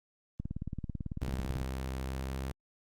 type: click train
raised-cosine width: 5 ms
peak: -24 dBFS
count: 23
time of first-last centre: 0.4-1.615 s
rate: 18.1 Hz
type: tone with pitch glide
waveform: sawtooth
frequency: 65.41 to 66.36 Hz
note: C2 to C2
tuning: 0 to +25 cents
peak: -31 dBFS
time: 1.21-2.52 s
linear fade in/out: 10 ms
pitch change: +25 cents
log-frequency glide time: 1.96-2.35 s
effects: Opus 32 kbps